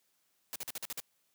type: noise bursts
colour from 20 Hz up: white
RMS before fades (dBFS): -39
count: 7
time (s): 0.53-1.001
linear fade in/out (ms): 0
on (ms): 27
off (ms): 47
effects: white hiss -75 dBFS RMS until 1.34 s + high-pass 100 Hz 12 dB/octave